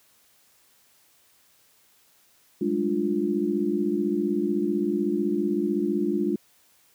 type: tone cluster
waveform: sine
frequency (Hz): 195.7 / 211.5 / 297 / 351.1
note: G3 / G#3 / D4 / F4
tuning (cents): -3 / +32 / +20 / +9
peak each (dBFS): -32 / -28 / -27 / -26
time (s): 2.61-6.36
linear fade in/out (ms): 5
effects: white hiss -61 dBFS RMS until 6.94 s + high-pass 60 Hz 12 dB/octave